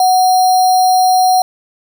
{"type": "tone with sample-and-hold", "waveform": "sine", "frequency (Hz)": 740, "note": "F#5", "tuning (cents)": 0, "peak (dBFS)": -7, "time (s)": [0, 1.42], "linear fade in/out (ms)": 2, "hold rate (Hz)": 4900, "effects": []}